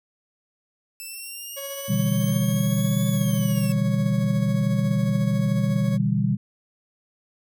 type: linear two-way sweep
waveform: 5% pulse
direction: up then down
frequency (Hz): 2637 to 3452 to 2637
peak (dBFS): -26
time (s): 1-3.72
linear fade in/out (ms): 0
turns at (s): 3.08
type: tone with tremolo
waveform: 40% pulse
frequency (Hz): 554.4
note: C#5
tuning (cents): 0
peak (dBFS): -31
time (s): 1.56-5.98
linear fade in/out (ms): 20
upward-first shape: sine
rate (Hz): 14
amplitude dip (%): 40
type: chord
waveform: sine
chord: E minor seventh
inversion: second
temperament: just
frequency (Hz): 123.61 / 148.33 / 164.81 / 197.78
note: B2 / D3 / E3 / G3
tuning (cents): +2 / +18 / 0 / +16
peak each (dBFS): -24 / -26 / -27 / -23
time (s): 1.88-6.37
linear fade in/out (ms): 20
effects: none